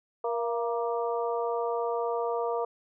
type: harmonic tone with a mistuned harmonic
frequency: 235.6 Hz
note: A#3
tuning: 19 cents sharp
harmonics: 2 / 3 / 4 / 5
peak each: -29 / -33 / -35 / -37 dBFS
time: 0.24-2.65 s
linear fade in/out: 5 ms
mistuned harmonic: 3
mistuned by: -52 cents
effects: none